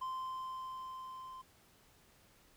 triangle tone with level ramp, 1039 Hz, C6, 12 cents flat, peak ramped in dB -35 to -45 dBFS, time 0.01-1.42 s, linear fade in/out 10 ms, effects pink hiss -66 dBFS RMS until 2.56 s

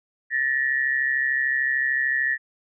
sine tone pair together, 1760 / 1893.4 Hz, A6 / A#6, 0 / +26 cents, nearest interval minor second, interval 126 cents, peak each -23 dBFS, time 0.3-2.38 s, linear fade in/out 50 ms, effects none

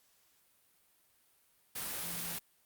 sine tone in noise, 171.7 Hz, F3, 29 cents flat, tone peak -49 dBFS, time 2.03-2.37 s, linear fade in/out 10 ms, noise white, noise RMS -39 dBFS, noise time 1.75-2.39 s, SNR -13 dB, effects white hiss -70 dBFS RMS until 2.65 s + Opus 48 kbps

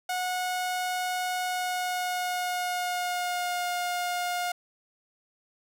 sawtooth tone with pitch glide, 730 to 711.7 Hz, F#5 to F5, -24 to +33 cents, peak -24 dBFS, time 0.09-4.52 s, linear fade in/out 5 ms, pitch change -43 cents, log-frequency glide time 1.47-3.69 s, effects none

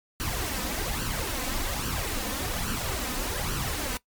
pink noise with flanger, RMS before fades -30 dBFS, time 0.2-3.97 s, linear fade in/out 0 ms, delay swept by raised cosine 0.67 to 3.97 ms, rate 1.2 Hz, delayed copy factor +0.6, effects noise-tail reverb RT60 0.1 s tail -20 dB re dry + MP3 96 kbps

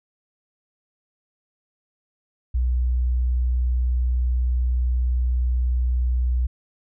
sine tone, 61.7 Hz, B1, 1 cent flat, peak -18 dBFS, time 2.54-6.47 s, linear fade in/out 10 ms, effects none

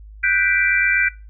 sine chord, G major seventh, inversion third, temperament equal, 1480 / 1568 / 1975.5 / 2349 Hz, F#6 / G6 / B6 / D7, 0 / 0 / 0 / 0 cents, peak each -22 / -20 / -21 / -20 dBFS, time 0.23-1.09 s, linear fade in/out 10 ms, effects noise-tail reverb RT60 0.3 s tail -20 dB re dry + added 52 Hz sine -37 dBFS peak until 1.29 s

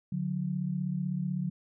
sine tone pair together, 146.5 / 182.47 Hz, D3 / F#3, -4 / -24 cents, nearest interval major third, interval 380 cents, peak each -33 / -31 dBFS, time 0.12-1.5 s, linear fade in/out 5 ms, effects none

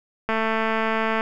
click train, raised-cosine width 0.5 ms, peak -9 dBFS, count 205, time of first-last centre 0.29-1.209 s, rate 222 Hz, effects none

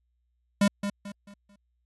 square tone with echo, 201.6 Hz, G3, 49 cents sharp, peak -19 dBFS, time 0.61-0.68 s, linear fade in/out 5 ms, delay 220 ms, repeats 4, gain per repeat -9 dB, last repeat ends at 1.56 s, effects added 60 Hz sine -70 dBFS peak until 1.85 s + AAC 32 kbps

